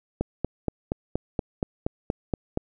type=click train; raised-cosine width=2 ms; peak=-11 dBFS; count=11; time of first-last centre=0.21-2.574 s; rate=4.23 Hz; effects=none